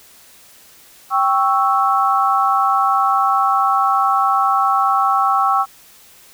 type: chord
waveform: sine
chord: C# diminished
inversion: second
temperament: equal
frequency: 784 / 1108.7 / 1318.5 Hz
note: G5 / C#6 / E6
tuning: 0 / 0 / 0 cents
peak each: -17 dBFS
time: 1.1-5.66 s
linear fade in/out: 50 ms
effects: white hiss -46 dBFS RMS until 6.33 s